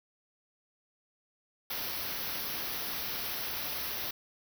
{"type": "band-stop noise", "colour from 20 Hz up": "white", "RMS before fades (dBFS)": -36, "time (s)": [1.7, 4.11], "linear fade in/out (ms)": 5, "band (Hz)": [5900, 11000], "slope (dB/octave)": 96, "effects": []}